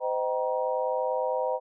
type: tone cluster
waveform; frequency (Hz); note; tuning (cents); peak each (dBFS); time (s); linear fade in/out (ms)
sine; 513 / 622 / 775 / 947; C5 / D#5 / G5 / A#5; -34 / -1 / -20 / +27; -28 / -31 / -34 / -32; 0-1.6; 50
effects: none